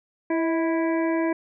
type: harmonic tone with a mistuned harmonic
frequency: 329.6 Hz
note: E4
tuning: in tune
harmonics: 1 / 2 / 3 / 5 / 6 / 7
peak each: -22 / -28 / -32 / -36 / -38 / -39 dBFS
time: 0.3-1.33 s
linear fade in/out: 5 ms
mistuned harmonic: 2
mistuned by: -40 cents
effects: none